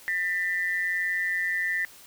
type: tone pair together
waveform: sine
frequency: 1795.8 / 1977 Hz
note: A6 / B6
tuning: +35 / +1 cents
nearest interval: major second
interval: 166 cents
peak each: -27 / -28 dBFS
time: 0.08-1.85 s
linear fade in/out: 0 ms
effects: white hiss -50 dBFS RMS until 2.06 s